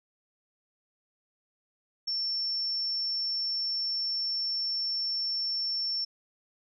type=tone; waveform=sine; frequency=5420 Hz; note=E8; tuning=47 cents sharp; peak=-28 dBFS; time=2.07-6.05 s; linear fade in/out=10 ms; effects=none